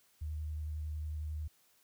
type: tone with vibrato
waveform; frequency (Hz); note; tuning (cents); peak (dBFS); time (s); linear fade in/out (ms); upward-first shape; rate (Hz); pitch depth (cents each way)
sine; 76.6; D#2; -27; -36; 0.21-1.48; 10; sine; 11; 18
effects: white hiss -69 dBFS RMS until 1.83 s